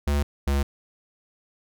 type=tone pair in turn; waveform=square; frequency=72 / 69.79 Hz; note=D2 / C#2; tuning=-34 / +12 cents; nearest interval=minor second; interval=54 cents; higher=first; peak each=-21 dBFS; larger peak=neither; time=0.07-0.23 / 0.47-0.63 s; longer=neither; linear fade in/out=5 ms; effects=none